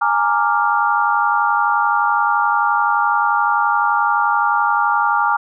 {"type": "chord", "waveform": "sine", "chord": "Bb dominant seventh", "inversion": "third", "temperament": "equal with one note detuned", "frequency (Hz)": [830.6, 922.2, 1174.7, 1396.9], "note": ["Ab5", "Bb5", "D6", "F6"], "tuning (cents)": [0, -19, 0, 0], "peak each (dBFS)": -19, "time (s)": [0.01, 5.37], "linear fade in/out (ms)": 10, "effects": []}